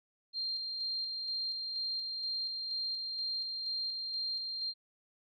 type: tone with tremolo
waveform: sine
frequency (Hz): 4186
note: C8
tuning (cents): 0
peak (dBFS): -33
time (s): 0.33-4.74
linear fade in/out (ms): 50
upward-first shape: square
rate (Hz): 2.1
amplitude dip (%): 30
effects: none